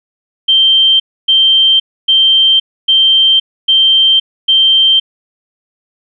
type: tone bursts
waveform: sine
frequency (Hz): 3140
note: G7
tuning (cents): +2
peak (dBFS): -5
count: 6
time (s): 0.48-5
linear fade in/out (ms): 10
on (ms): 520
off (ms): 280
effects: none